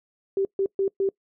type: tone bursts at uneven times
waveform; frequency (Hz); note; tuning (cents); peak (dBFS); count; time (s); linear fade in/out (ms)
sine; 390; G4; -9; -20; 4; 0.37-0.45 / 0.59-0.66 / 0.79-0.88 / 1-1.09; 2
effects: noise-tail reverb RT60 0.1 s tail -24 dB re dry